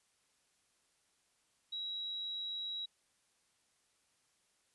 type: tone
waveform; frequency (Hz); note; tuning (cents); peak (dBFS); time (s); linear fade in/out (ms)
sine; 3871; B7; -35; -38; 1.72-2.86; 10
effects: white hiss -75 dBFS RMS until 4.74 s + resampled to 24000 Hz